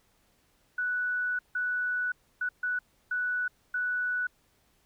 sine tone bursts at uneven times, 1480 Hz, F#6, in tune, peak -27 dBFS, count 6, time 0.78-1.39 / 1.55-2.12 / 2.41-2.49 / 2.63-2.79 / 3.11-3.48 / 3.74-4.27 s, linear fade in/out 5 ms, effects pink hiss -68 dBFS RMS until 4.85 s

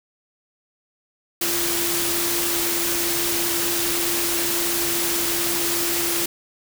sine tone in noise, 342.3 Hz, F4, 35 cents flat, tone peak -28 dBFS, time 1.41-6.26 s, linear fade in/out 5 ms, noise white, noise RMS -23 dBFS, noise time 1.41-6.26 s, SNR -8 dB, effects none

